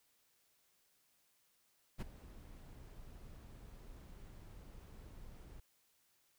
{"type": "noise with ADSR envelope", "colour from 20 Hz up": "brown", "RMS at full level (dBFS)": -36, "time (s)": [1.98, 5.6], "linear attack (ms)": 33, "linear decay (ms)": 18, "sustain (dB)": -18, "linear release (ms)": 4, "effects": ["white hiss -75 dBFS RMS until 6.38 s"]}